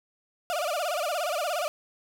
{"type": "tone with vibrato", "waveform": "35% pulse", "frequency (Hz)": 650, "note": "E5", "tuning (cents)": -24, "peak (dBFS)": -25, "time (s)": [0.5, 1.68], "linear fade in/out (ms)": 0, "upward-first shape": "sine", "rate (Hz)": 17, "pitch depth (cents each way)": 200, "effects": []}